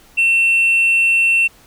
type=tone; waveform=sine; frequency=2700 Hz; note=E7; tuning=41 cents sharp; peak=-8 dBFS; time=0.17-1.48 s; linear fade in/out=20 ms; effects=tanh soft clip ceiling -10 dBFS + pink hiss -48 dBFS RMS until 1.66 s